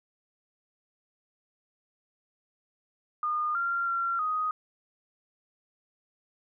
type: tone with pitch steps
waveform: sine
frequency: 1219 / 1383 / 1370 / 1249 Hz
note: D#6 / F6 / F6 / D#6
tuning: -36 / -17 / -34 / +6 cents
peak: -26 dBFS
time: 3.23-4.51 s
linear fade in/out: 2 ms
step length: 320 ms
effects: none